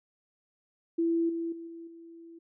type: tone with level steps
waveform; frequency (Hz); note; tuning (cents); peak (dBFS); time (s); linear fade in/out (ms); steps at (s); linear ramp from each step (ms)
sine; 333.4; E4; +20; -24 / -30 / -39 / -41 / -46; 0.98-2.39; 10; 1.29 / 1.52 / 1.67 / 1.87; 5
effects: none